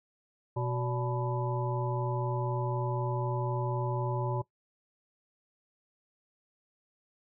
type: harmonic tone with a mistuned harmonic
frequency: 124 Hz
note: B2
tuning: 7 cents sharp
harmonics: 1 / 3 / 5 / 7 / 8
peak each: -31 / -36 / -38 / -39 / -40 dBFS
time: 0.56-4.42 s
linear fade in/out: 10 ms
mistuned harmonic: 5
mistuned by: -120 cents
effects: noise-tail reverb RT60 0.1 s tail -18 dB re dry